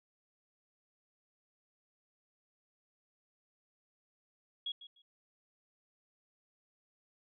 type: tone with echo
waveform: sine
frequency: 3322 Hz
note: G#7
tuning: in tune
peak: -35 dBFS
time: 4.66-4.72 s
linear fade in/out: 5 ms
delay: 150 ms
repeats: 2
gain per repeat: -14 dB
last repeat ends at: 5.02 s
effects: none